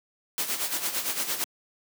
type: noise with tremolo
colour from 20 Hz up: white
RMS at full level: -27 dBFS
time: 0.38-1.44 s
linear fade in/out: 0 ms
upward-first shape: sine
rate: 8.8 Hz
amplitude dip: 65%
effects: high-pass 200 Hz 12 dB/octave